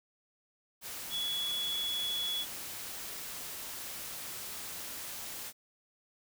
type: tone in noise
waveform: sine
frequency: 3382 Hz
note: G#7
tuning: 31 cents sharp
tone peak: -32 dBFS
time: 1.1-2.46 s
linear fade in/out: 50 ms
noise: white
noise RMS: -42 dBFS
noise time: 0.81-5.53 s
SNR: +7 dB
effects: none